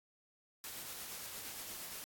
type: noise with tremolo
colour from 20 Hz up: white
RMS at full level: -45 dBFS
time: 0.64-2.04 s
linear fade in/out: 0 ms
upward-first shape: sine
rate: 8.6 Hz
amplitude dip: 25%
effects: AAC 64 kbps